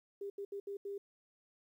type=tone bursts at uneven times; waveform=sine; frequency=400.3 Hz; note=G4; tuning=36 cents sharp; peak=-39 dBFS; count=5; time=0.21-0.3 / 0.38-0.45 / 0.52-0.6 / 0.67-0.77 / 0.85-0.98 s; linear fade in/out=5 ms; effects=12-bit